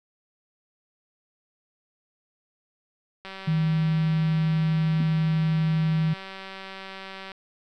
click train, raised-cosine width 0.3 ms, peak -23 dBFS, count 782, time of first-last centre 3.25-7.318 s, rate 192 Hz
sine tone, 159.6 Hz, D#3, 44 cents sharp, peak -20 dBFS, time 3.47-6.14 s, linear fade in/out 10 ms
sine tone with exponential decay, 234.9 Hz, A#3, 13 cents sharp, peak -25 dBFS, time 5-5.08 s, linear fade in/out 5 ms, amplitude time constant 17 ms
effects none

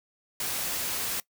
white noise, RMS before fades -31 dBFS, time 0.4-1.2 s, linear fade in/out 2 ms, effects noise-tail reverb RT60 0.1 s tail -21 dB re dry

